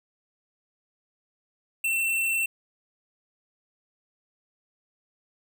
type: tone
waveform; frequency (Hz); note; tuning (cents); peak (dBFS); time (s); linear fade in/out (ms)
square; 2694; E7; +37; -24; 1.84-2.46; 5
effects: none